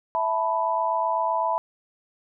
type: chord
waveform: sine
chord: E suspended fourth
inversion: none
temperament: equal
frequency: 659.3 / 880 / 987.8 Hz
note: E5 / A5 / B5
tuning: 0 / 0 / 0 cents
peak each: -27 / -27 / -24 dBFS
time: 0.15-1.58 s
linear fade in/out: 0 ms
effects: none